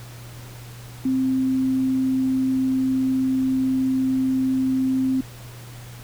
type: tone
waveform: sine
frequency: 261.6 Hz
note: C4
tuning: in tune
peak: -18 dBFS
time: 1.05-5.21 s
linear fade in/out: 5 ms
effects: added 120 Hz sine -38 dBFS peak until 6.03 s + pink hiss -44 dBFS RMS until 6.03 s